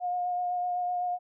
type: tone with vibrato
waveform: sine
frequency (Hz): 716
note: F5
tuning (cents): +43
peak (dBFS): -27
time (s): 0-1.19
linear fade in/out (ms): 50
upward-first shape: sine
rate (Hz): 7.9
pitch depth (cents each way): 14
effects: none